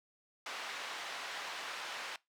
pink band-pass noise, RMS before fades -43 dBFS, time 0.46-2.16 s, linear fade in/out 2 ms, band 910 to 4200 Hz, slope 12 dB/octave, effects noise-tail reverb RT60 0.2 s tail -22 dB re dry

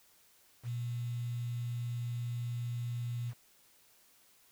sine tone with quantisation, 120 Hz, B2, 49 cents flat, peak -34 dBFS, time 0.63-3.34 s, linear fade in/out 50 ms, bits 9, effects white hiss -65 dBFS RMS until 4.51 s

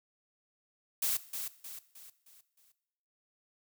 blue noise with echo, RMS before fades -31 dBFS, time 1.02-1.17 s, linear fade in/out 5 ms, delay 310 ms, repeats 5, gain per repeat -7 dB, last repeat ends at 2.72 s, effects noise-tail reverb RT60 0.9 s tail -17 dB re dry

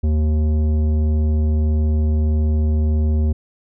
sine tone with tanh clipping, 76.8 Hz, D#2, 22 cents flat, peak -16 dBFS, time 0.03-3.33 s, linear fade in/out 10 ms, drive 12 dB, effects none

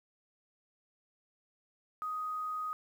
sine tone, 1250 Hz, D#6, 8 cents sharp, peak -34 dBFS, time 2.02-2.73 s, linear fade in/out 0 ms, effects 10-bit

